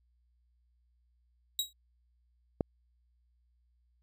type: tone with exponential decay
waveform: sawtooth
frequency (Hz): 3833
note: A#7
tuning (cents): +47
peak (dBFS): -23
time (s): 1.59-1.73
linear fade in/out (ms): 2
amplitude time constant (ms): 29
type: click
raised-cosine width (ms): 2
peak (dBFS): -15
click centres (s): 2.608
effects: added 60 Hz sine -68 dBFS peak until 4.02 s